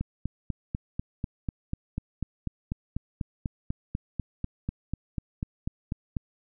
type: click train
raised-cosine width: 5 ms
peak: -17 dBFS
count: 26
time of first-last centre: 0.01-6.168 s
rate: 4.06 Hz
effects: none

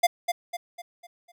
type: tone with echo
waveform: square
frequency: 698.5 Hz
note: F5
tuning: in tune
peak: -16 dBFS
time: 0.03-0.07 s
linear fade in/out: 10 ms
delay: 250 ms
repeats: 5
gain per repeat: -7 dB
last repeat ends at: 1.32 s
effects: none

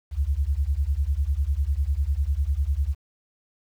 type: beating tone pair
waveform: sine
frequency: 65.41 / 75.41 Hz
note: C2 / D2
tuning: 0 / +46 cents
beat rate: 10 Hz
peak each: -24 dBFS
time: 0.11-2.95 s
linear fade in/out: 50 ms
effects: 9-bit

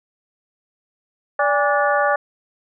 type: harmonic tone with a mistuned harmonic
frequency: 290.4 Hz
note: D4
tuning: 19 cents flat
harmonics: 2 / 3 / 4 / 5 / 6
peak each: -19 / -21 / -22 / -23 / -24 dBFS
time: 1.39-2.16 s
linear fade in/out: 5 ms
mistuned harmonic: 3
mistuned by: -110 cents
effects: none

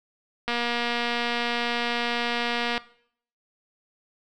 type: click train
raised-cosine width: 0.3 ms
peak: -11 dBFS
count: 548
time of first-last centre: 0.48-2.778 s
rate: 238 Hz
effects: noise-tail reverb RT60 0.6 s tail -19 dB re dry

